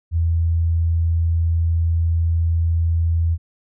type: tone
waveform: sine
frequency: 83.1 Hz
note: E2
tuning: 15 cents sharp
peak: -15 dBFS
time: 0.11-3.38 s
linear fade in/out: 50 ms
effects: none